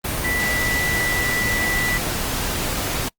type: tone in noise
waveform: sine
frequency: 1972 Hz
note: B6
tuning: 3 cents flat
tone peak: -21 dBFS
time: 0.24-1.98 s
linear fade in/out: 10 ms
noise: pink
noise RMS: -24 dBFS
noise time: 0.04-3.09 s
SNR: 0 dB
effects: noise-tail reverb RT60 0.1 s tail -25 dB re dry + Opus 32 kbps